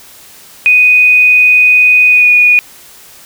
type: tone with pitch glide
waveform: sine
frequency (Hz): 2489 to 2460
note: D#7 to D#7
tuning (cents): 0 to -20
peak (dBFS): -3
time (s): 0.66-2.59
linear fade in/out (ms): 0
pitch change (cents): -20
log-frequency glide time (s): 2.08-2.3
effects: white hiss -37 dBFS RMS until 3.25 s